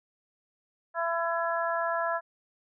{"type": "harmonic tone", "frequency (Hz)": 335.5, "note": "E4", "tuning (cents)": 31, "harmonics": [2, 3, 4, 5], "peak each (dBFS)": [-30, -32, -33, -34], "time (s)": [0.94, 2.21], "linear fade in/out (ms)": 50, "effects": []}